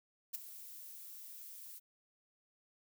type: noise with ADSR envelope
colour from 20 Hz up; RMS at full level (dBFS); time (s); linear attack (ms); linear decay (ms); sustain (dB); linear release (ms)
violet; -37; 0.33-1.8; 18; 14; -14; 26
effects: none